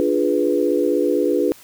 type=chord; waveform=sine; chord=D diminished seventh; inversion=none; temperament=equal with one note detuned; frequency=293.7 / 349.2 / 417.5 / 493.9 Hz; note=D4 / F4 / Ab4 / Cb5; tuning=0 / 0 / +9 / 0 cents; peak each=-21 dBFS; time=0-1.52 s; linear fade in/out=0 ms; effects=white hiss -46 dBFS RMS until 1.63 s